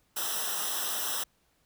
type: noise with comb filter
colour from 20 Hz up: white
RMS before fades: -32 dBFS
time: 0.16-1.24 s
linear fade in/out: 10 ms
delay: 0.44 ms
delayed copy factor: -0.95
effects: pink hiss -70 dBFS RMS until 1.65 s